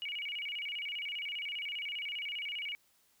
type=tone with vibrato; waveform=sine; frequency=2561 Hz; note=D#7; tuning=49 cents sharp; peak=-36 dBFS; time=0.02-2.75 s; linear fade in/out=0 ms; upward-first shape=square; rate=15 Hz; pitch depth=210 cents each way; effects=white hiss -70 dBFS RMS until 3.2 s